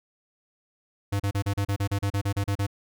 square tone bursts, 100 Hz, G2, 35 cents sharp, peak -24 dBFS, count 14, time 1.12-2.667 s, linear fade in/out 10 ms, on 78 ms, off 35 ms, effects none

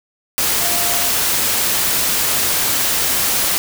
sine tone in noise, 696 Hz, F5, 6 cents flat, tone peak -27 dBFS, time 0.61-1.09 s, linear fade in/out 0 ms, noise white, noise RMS -17 dBFS, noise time 0.38-3.58 s, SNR -13 dB, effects none

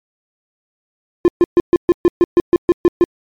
triangle tone bursts, 349.2 Hz, F4, in tune, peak -4 dBFS, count 12, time 1.25-3.04 s, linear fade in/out 0 ms, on 30 ms, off 130 ms, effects MP3 96 kbps

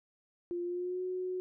sine tone with pitch glide, 349.2 to 367.4 Hz, F4 to F#4, 0 to -12 cents, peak -33 dBFS, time 0.51-1.4 s, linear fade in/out 0 ms, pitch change +88 cents, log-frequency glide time 0.63-1.02 s, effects none

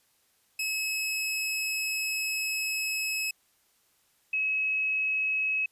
sawtooth / sine tone pair in turn, 2576 / 2566 Hz, E7 / E7, -41 / -47 cents, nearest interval unison, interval 6 cents, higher first, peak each -25 dBFS, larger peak neither, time 0.59-3.31 / 4.33-5.66 s, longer first, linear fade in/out 5 ms, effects white hiss -68 dBFS RMS until 5.71 s + resampled to 32000 Hz

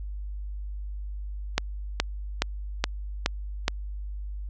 click train, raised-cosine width 0.2 ms, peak -4 dBFS, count 6, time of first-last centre 1.58-3.681 s, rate 2.38 Hz, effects added 50 Hz sine -32 dBFS peak until 4.49 s + low-pass 7000 Hz 12 dB/octave

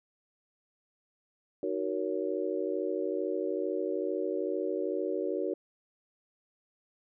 sine chord, D# minor seventh, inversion none, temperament just, 311.1 / 373.4 / 466.7 / 560 Hz, D#4 / F#4 / A#4 / C#5, 0 / +16 / +2 / +18 cents, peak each -36 / -33 / -35 / -36 dBFS, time 1.63-5.54 s, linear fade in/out 2 ms, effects none

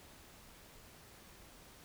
silence, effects pink hiss -58 dBFS RMS until 1.84 s

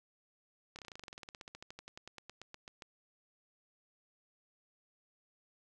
slowing click train, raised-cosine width 0.2 ms, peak -30 dBFS, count 30, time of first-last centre 0.76-2.822 s, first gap 28 ms, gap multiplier 1.06, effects none

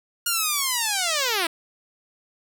5% pulse linear sweep, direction down, 1434 to 315.9 Hz, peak -10 dBFS, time 0.26-1.47 s, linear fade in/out 5 ms, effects none

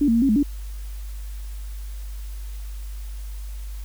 sine tone with pitch steps, 288.8 / 228.9 / 231.9 / 273 / 214.4 / 287.3 Hz, D4 / A#3 / A#3 / C#4 / A3 / D4, -29 / -31 / -9 / -26 / -45 / -38 cents, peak -15 dBFS, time 0.01-0.43 s, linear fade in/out 5 ms, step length 70 ms, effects added 50 Hz sine -30 dBFS peak until 3.84 s + white hiss -49 dBFS RMS until 3.84 s

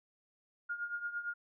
sine tone with tremolo, 1420 Hz, F6, 28 cents sharp, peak -33 dBFS, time 0.69-1.34 s, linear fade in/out 10 ms, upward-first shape triangle, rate 8.8 Hz, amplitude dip 80%, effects none

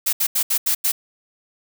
blue noise bursts at uneven times, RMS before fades -19 dBFS, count 6, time 0.06-0.13 / 0.2-0.27 / 0.35-0.43 / 0.5-0.58 / 0.66-0.75 / 0.84-0.92 s, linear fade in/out 10 ms, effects none

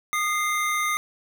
square tone pair together, 1228.6 / 2093 Hz, D#6 / C7, -22 / 0 cents, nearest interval major sixth, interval 922 cents, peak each -26 dBFS, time 0.13-0.97 s, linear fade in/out 0 ms, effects none

